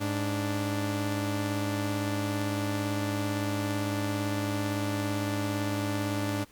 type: tone pair together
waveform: sawtooth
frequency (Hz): 103.7 / 293.3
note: G#2 / D4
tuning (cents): -2 / -2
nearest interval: octave + tritone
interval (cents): 1800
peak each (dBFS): -27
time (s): 0-6.45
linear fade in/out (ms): 20
effects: pink hiss -58 dBFS RMS until 6.51 s